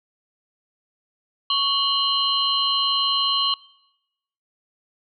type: tone cluster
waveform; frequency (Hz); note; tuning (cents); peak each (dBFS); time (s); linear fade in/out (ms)
sine; 1111 / 2887 / 3126 / 4121; C#6 / F#7 / G7 / C8; +4 / -43 / -6 / -27; -24; 1.5-3.54; 2
effects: noise-tail reverb RT60 0.9 s tail -23 dB re dry